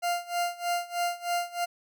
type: tone with tremolo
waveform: 40% pulse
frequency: 698.5 Hz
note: F5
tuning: in tune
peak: -24 dBFS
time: 0.02-1.66 s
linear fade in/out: 20 ms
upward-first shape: sine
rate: 3.2 Hz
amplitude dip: 90%
effects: none